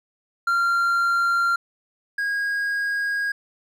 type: tone pair in turn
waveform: triangle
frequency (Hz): 1383 / 1637.7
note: F6 / G#6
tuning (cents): -17 / -25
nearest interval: minor third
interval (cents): 292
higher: second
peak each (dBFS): -16 / -20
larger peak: first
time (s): 0.47-1.56 / 2.18-3.32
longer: second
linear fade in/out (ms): 5
effects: none